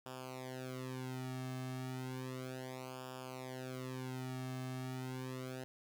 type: tone with flanger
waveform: sawtooth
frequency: 128.9 Hz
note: C3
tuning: 26 cents flat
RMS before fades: -44 dBFS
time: 0.06-5.64 s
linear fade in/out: 0 ms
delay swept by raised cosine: 0.48 to 2.08 ms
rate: 0.33 Hz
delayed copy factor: -0.95
effects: none